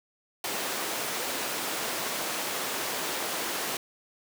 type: high-pass noise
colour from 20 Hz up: pink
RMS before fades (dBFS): -32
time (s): 0.44-3.77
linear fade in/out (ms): 2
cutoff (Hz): 360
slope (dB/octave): 12
effects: none